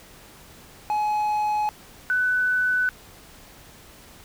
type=tone pair in turn; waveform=triangle / sine; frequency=844 / 1497.8 Hz; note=G#5 / F#6; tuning=+28 / +21 cents; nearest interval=minor seventh; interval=993 cents; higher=second; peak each=-19 dBFS; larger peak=neither; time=0.9-1.69 / 2.1-2.89 s; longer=neither; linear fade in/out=0 ms; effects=pink hiss -48 dBFS RMS until 4.24 s